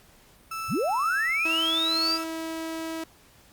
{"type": "tone with tremolo", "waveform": "35% pulse", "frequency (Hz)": 1318.5, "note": "E6", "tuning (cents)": 0, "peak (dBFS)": -29, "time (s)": [0.51, 2.24], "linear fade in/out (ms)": 5, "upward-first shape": "sine", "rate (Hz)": 2.1, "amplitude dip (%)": 30}
{"type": "linear sweep", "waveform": "sine", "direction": "up", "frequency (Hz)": [60.7, 4896], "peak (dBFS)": -23, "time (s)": [0.68, 2.19], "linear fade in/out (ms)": 50}
{"type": "tone", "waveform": "sawtooth", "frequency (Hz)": 324.3, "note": "E4", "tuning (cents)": -28, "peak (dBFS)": -27, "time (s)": [1.45, 3.04], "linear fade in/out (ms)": 5}
{"effects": ["pink hiss -56 dBFS RMS until 3.52 s", "Opus 48 kbps"]}